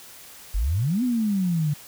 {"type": "exponential two-way sweep", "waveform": "sine", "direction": "up then down", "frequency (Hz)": [43.65, 257.1, 143.4], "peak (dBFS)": -20, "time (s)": [0.54, 1.74], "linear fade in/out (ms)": 10, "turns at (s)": 1.03, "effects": ["white hiss -45 dBFS RMS until 1.87 s"]}